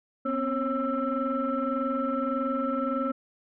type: tone cluster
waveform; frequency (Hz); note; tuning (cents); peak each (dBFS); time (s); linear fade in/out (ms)
sine; 248.2 / 269.9 / 543 / 1328; B3 / C#4 / C#5 / E6; +9 / -46 / -36 / +12; -30; 0.25-3.12; 10
effects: tanh soft clip ceiling -19 dBFS